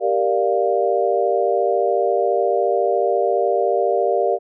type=chord; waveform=sine; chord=G minor seventh; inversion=none; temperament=equal with one note detuned; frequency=392 / 466.2 / 589 / 698.5 Hz; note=G4 / Bb4 / D5 / F5; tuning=0 / 0 / +5 / 0 cents; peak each=-21 dBFS; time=0-4.39 s; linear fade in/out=50 ms; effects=none